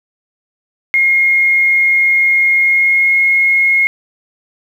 sine tone with pitch glide, 2143 to 2157 Hz, C7 to C#7, +41 to -48 cents, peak -8 dBFS, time 0.94-3.87 s, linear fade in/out 0 ms, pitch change +11 cents, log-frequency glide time 2.56-3.17 s, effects 7-bit

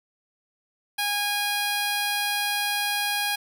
5% pulse tone with notch filter, 820 Hz, G#5, 22 cents flat, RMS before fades -26 dBFS, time 0.98-3.36 s, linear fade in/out 10 ms, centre 7000 Hz, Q 0.84, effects none

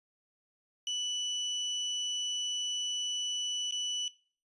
35% pulse tone with dropouts, 2969 Hz, F#7, 5 cents sharp, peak -30 dBFS, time 0.87-4.08 s, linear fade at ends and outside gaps 1 ms, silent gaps 3.71-3.723 s, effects noise-tail reverb RT60 0.4 s tail -19 dB re dry + resampled to 24000 Hz

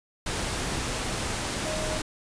sine tone in noise, 622 Hz, D#5, 1 cent flat, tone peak -32 dBFS, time 1.65-1.98 s, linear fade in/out 5 ms, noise pink, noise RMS -30 dBFS, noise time 0.26-2.02 s, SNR -5 dB, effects resampled to 22050 Hz

